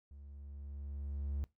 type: tone with level ramp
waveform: triangle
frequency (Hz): 70.8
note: C#2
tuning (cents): +37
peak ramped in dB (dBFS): -49 to -32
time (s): 0.11-1.44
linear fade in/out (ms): 0
effects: noise-tail reverb RT60 0.2 s tail -21 dB re dry